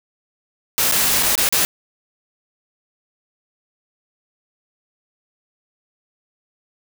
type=noise with dropouts; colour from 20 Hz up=white; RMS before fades=-17 dBFS; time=0.78-1.65 s; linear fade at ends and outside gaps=0 ms; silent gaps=0.914-0.922 / 1.227-1.231 / 1.354-1.378 / 1.489-1.525 s; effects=none